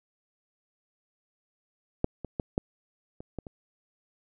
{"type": "clicks", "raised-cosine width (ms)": 2, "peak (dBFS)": [-10, -22, -16, -12, -28, -21, -28], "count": 7, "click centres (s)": [2.044, 2.247, 2.398, 2.579, 3.205, 3.387, 3.468], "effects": []}